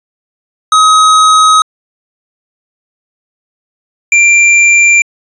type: tone pair in turn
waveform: square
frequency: 1267 / 2368 Hz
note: D#6 / D7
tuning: +31 / +14 cents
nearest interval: major seventh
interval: 1083 cents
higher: second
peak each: -4 dBFS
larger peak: neither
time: 0.72-1.62 / 4.12-5.02 s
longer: neither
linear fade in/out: 2 ms
effects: resampled to 22050 Hz